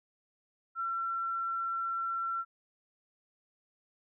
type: tone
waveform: sine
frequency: 1354 Hz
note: E6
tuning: 46 cents sharp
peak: -31 dBFS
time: 0.75-2.45 s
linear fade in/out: 50 ms
effects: none